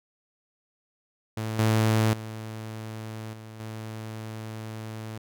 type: tone with level steps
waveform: sawtooth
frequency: 110 Hz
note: A2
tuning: in tune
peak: -25 / -16 / -31 / -37 / -31 dBFS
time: 1.37-5.18 s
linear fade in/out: 5 ms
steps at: 1.59 / 2.13 / 3.33 / 3.6 s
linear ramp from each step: 2 ms
effects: none